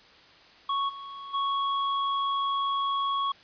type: tone with level steps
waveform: square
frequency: 1108.7 Hz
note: C#6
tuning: in tune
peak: -26 / -39 / -26 dBFS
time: 0.69-3.32 s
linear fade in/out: 5 ms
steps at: 0.88 / 1.33 s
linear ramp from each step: 20 ms
effects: white hiss -54 dBFS RMS until 3.43 s + resampled to 11025 Hz